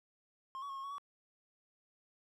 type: tone with pitch steps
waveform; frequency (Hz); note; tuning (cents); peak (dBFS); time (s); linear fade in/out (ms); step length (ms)
triangle; 1065 / 1127 / 1088 / 1081 / 1115 / 1134; C6 / C#6 / C#6 / C#6 / C#6 / C#6; +30 / +28 / -33 / -44 / +10 / +39; -39; 0.55-0.982; 0; 72
effects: none